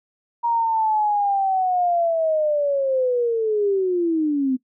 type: linear sweep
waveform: sine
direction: down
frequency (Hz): 946 to 252.8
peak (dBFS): -17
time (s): 0.43-4.57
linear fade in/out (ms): 20
effects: noise-tail reverb RT60 0.1 s tail -18 dB re dry